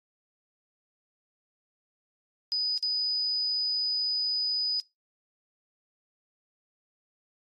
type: tone with dropouts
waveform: sine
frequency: 4978 Hz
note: D#8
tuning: in tune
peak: -25 dBFS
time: 2.52-4.8 s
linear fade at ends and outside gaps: 0 ms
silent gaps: 2.778-2.827 s
effects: noise-tail reverb RT60 0.2 s tail -22 dB re dry + AAC 32 kbps